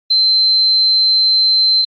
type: tone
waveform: sine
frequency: 4100 Hz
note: C8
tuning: 36 cents flat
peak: -9 dBFS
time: 0.1-1.85 s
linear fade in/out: 10 ms
effects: AAC 32 kbps